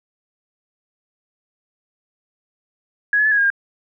sine tone with pitch steps, 1668 / 1705 / 1737 / 1664 / 1624 / 1610 Hz, G#6 / G#6 / A6 / G#6 / G#6 / G6, +7 / +45 / -23 / +3 / -39 / +46 cents, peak -13 dBFS, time 3.13-3.502 s, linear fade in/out 2 ms, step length 62 ms, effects none

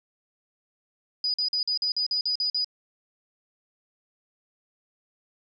sine tone bursts, 4944 Hz, D#8, 12 cents flat, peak -23 dBFS, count 10, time 1.24-2.645 s, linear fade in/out 2 ms, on 100 ms, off 45 ms, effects none

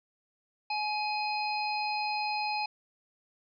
harmonic tone with a mistuned harmonic, 835 Hz, G#5, 9 cents sharp, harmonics 1 / 3 / 5 / 6, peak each -31 / -35 / -39 / -41 dBFS, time 0.7-2.66 s, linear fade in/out 5 ms, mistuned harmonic 1, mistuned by +18 cents, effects none

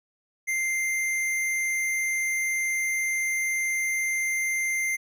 square tone, 2093 Hz, C7, in tune, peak -25 dBFS, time 0.47-4.97 s, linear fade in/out 20 ms, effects resampled to 32000 Hz

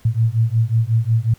sine beating tone pair, 110.9 / 116.4 Hz, A2 / A#2, +14 / -2 cents, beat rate 5.5 Hz, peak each -17 dBFS, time 0.05-1.34 s, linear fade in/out 5 ms, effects pink hiss -52 dBFS RMS until 1.38 s

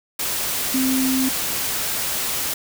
sine tone in noise, 261.6 Hz, C4, in tune, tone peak -18 dBFS, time 0.74-1.29 s, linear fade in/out 5 ms, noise white, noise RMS -24 dBFS, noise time 0.19-2.54 s, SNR +3 dB, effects none

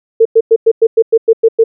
sine tone bursts, 451.1 Hz, A4, 43 cents sharp, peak -3 dBFS, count 10, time 0.2-1.64 s, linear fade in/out 10 ms, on 54 ms, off 100 ms, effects none

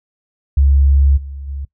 sine tone with level steps, 69.3 Hz, C#2, in tune, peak -8 / -26 / -22 dBFS, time 0.57-1.65 s, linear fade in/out 5 ms, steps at 1.16 / 1.47 s, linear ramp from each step 20 ms, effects noise-tail reverb RT60 0.1 s tail -20 dB re dry

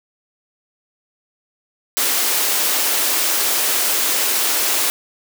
white high-pass noise, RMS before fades -18 dBFS, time 1.97-4.9 s, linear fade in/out 0 ms, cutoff 270 Hz, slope 24 dB/octave, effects none

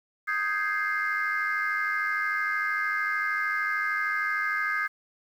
sine chord, Ab major seventh, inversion second, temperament equal, 1244.5 / 1568 / 1661.2 / 2093 Hz, Eb6 / G6 / Ab6 / C7, 0 / 0 / 0 / 0 cents, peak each -30 dBFS, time 0.27-4.88 s, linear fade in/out 20 ms, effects tanh soft clip ceiling -18 dBFS + 9-bit

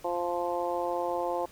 harmonic tone, 174.61 Hz, F3, in tune, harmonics 2 / 3 / 4 / 5 / 6, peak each -35 / -32 / -34 / -34 / -39 dBFS, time 0.04-1.46 s, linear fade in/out 10 ms, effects pink hiss -54 dBFS RMS until 1.51 s

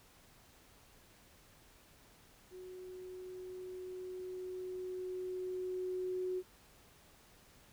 sine tone with level ramp, 368.2 Hz, F#4, 8 cents flat, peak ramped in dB -47 to -34 dBFS, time 2.5-6.43 s, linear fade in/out 50 ms, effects pink hiss -63 dBFS RMS until 7.72 s

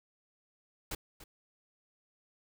pink noise with echo, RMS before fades -37 dBFS, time 0.91-0.95 s, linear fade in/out 5 ms, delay 290 ms, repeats 1, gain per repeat -14 dB, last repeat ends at 1.24 s, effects none

